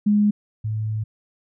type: tone pair in turn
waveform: sine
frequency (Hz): 207.7 / 108.54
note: G#3 / A2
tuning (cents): 0 / -23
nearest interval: major seventh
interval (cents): 1123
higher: first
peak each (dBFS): -14 / -22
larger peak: first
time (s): 0.06-0.31 / 0.64-1.04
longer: second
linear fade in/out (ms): 10
effects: none